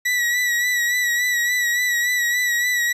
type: tone with vibrato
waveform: 40% pulse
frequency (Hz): 1943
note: B6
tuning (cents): -29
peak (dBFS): -17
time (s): 0.05-2.93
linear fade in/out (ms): 10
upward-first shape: sine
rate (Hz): 3.5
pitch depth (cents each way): 40
effects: resampled to 32000 Hz